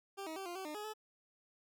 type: tone with pitch steps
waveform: 20% pulse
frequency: 393.3 / 317.8 / 386.8 / 349.2 / 381.1 / 302.5 / 419.6 / 431 Hz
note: G4 / D#4 / G4 / F4 / G4 / D#4 / G#4 / A4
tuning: +6 / +37 / -23 / 0 / -49 / -49 / +18 / -36 cents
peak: -37 dBFS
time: 0.17-0.938 s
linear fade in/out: 20 ms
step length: 96 ms
effects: none